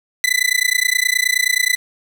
sawtooth tone with amplitude modulation, 2000 Hz, B6, 21 cents sharp, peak -7 dBFS, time 0.24-1.76 s, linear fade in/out 0 ms, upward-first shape sine, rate 29.5 Hz, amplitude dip 100%, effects none

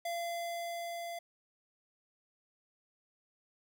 square tone with level ramp, 684 Hz, F5, 36 cents flat, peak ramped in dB -35 to -40 dBFS, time 0.05-1.19 s, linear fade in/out 5 ms, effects none

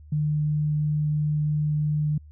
sine tone, 150.5 Hz, D3, 43 cents sharp, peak -21 dBFS, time 0.12-2.18 s, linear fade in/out 5 ms, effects added 75 Hz sine -44 dBFS peak until 2.31 s

